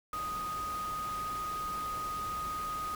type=tone in noise; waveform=sine; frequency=1244.5 Hz; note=D#6; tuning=in tune; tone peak=-34 dBFS; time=0.13-2.95 s; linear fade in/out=2 ms; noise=pink; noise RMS=-45 dBFS; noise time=0.13-2.95 s; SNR=+8 dB; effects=none